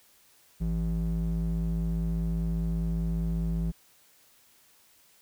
triangle ring-modulated tone, 110 Hz, A2, in tune, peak -21 dBFS, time 0.6-3.72 s, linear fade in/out 20 ms, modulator 57.5 Hz, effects white hiss -61 dBFS RMS until 5.21 s

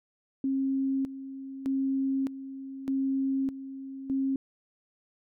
sine tone with tremolo, 269.1 Hz, C4, 49 cents sharp, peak -25 dBFS, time 0.44-4.36 s, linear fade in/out 2 ms, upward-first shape square, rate 0.82 Hz, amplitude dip 75%, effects none

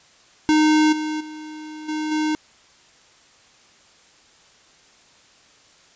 square tone with level steps, 308 Hz, D#4, 17 cents flat, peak -14 / -24 / -34 / -24 / -20 dBFS, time 0.49-2.35 s, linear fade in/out 0 ms, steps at 0.92 / 1.2 / 1.88 / 2.11 s, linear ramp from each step 10 ms, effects white hiss -53 dBFS RMS until 5.95 s + resampled to 16000 Hz

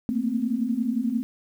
sine tone cluster, 222.4 / 233.6 / 259.7 Hz, A3 / A#3 / C4, +19 / +4 / -13 cents, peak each -27 dBFS, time 0.09-1.23 s, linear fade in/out 0 ms, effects 9-bit

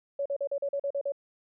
sine tone bursts, 562 Hz, C#5, 24 cents sharp, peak -27 dBFS, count 9, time 0.19-1.121 s, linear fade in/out 5 ms, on 67 ms, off 41 ms, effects none

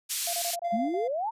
white band-pass noise, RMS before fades -31 dBFS, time 0.09-0.56 s, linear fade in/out 20 ms, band 3000 to 12000 Hz, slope 12 dB/octave
sine tone bursts, 690 Hz, F5, 21 cents flat, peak -31 dBFS, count 8, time 0.27-0.942 s, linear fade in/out 5 ms, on 63 ms, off 24 ms
triangle tone, 692 Hz, F5, 16 cents flat, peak -28 dBFS, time 0.64-1.08 s, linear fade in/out 10 ms
sine exponential sweep, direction up, 198.5 to 948 Hz, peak -27 dBFS, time 0.72-1.31 s, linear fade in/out 20 ms
effects resampled to 32000 Hz

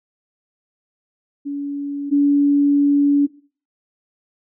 sine tone pair in turn, 284.1 / 285.4 Hz, C#4 / D4, +43 / -49 cents, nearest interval unison, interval 8 cents, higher second, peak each -22 / -11 dBFS, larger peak second, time 1.45-2.11 / 2.11-3.27 s, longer second, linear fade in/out 20 ms, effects noise-tail reverb RT60 0.4 s tail -18 dB re dry

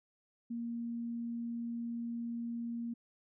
sine tone, 234.3 Hz, A#3, 9 cents sharp, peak -36 dBFS, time 0.5-2.94 s, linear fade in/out 10 ms, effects none

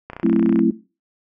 click train, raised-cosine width 0.5 ms, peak -17 dBFS, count 16, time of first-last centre 0.1-0.592 s, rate 30.5 Hz
sine chord, F# half-diminished seventh, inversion none, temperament just, 185 / 222 / 266.4 / 333 Hz, F#3 / A3 / C4 / E4, 0 / +16 / +31 / +18 cents, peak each -21 / -18 / -20 / -17 dBFS, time 0.23-0.71 s, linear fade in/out 10 ms
effects noise-tail reverb RT60 0.3 s tail -17 dB re dry

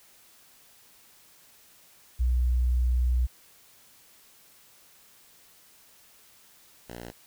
sine / 5% pulse tone pair in turn, 61.6 / 59.04 Hz, B1 / A#1, -4 / +23 cents, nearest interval minor second, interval 73 cents, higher first, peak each -21 / -28 dBFS, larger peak first, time 2.19-3.27 / 6.88-7.12 s, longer first, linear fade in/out 20 ms, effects white hiss -57 dBFS RMS until 7.26 s

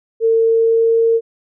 sine tone with pitch glide, 452.5 to 456.7 Hz, A4 to A#4, +48 to -36 cents, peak -10 dBFS, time 0.2-1.21 s, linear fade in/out 50 ms, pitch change +16 cents, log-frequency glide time 0.31-1.01 s, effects none

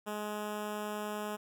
10% pulse tone with notch filter, 210 Hz, G#3, 19 cents sharp, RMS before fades -38 dBFS, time 0.06-1.37 s, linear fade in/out 20 ms, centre 4500 Hz, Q 1.4, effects none

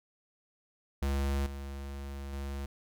square tone with level steps, 69.3 Hz, C#2, in tune, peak -29 / -39 / -36 dBFS, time 1.02-2.66 s, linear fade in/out 5 ms, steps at 1.46 / 2.33 s, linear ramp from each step 2 ms, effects none

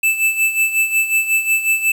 square tone with tremolo, 2637 Hz, E7, in tune, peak -12 dBFS, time 0.03-1.92 s, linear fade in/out 5 ms, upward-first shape sine, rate 5.5 Hz, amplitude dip 70%, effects 7-bit

